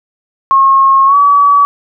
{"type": "tone with pitch glide", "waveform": "sine", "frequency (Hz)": [1083, 1140.8], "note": ["C#6", "C#6"], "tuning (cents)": [-41, 49], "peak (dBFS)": -4, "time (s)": [0.51, 1.65], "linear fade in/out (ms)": 0, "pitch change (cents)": 90, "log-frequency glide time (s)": [1.06, 1.16], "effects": []}